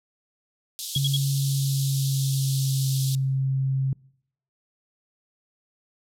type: band-pass noise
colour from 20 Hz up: pink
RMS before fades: -34 dBFS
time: 0.79-3.15 s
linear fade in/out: 0 ms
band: 3400 to 14000 Hz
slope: 48 dB/octave
type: tone bursts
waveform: sine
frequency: 3322 Hz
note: G#7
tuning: in tune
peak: -23 dBFS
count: 3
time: 0.95-1.166 s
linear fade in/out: 2 ms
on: 30 ms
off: 63 ms
type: tone with pitch glide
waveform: sine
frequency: 138.59 to 133.95 Hz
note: C#3 to C3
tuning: 0 to +41 cents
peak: -21 dBFS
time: 0.96-3.93 s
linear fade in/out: 2 ms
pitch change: -59 cents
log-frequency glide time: 1.15-3 s
effects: noise-tail reverb RT60 0.7 s tail -25 dB re dry